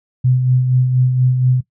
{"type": "tone with tremolo", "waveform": "sine", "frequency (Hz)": 127.3, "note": "C3", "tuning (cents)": -47, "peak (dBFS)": -9, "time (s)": [0.24, 1.61], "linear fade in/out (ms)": 10, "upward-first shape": "sine", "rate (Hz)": 4.2, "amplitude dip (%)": 45, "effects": ["noise-tail reverb RT60 0.1 s tail -17 dB re dry"]}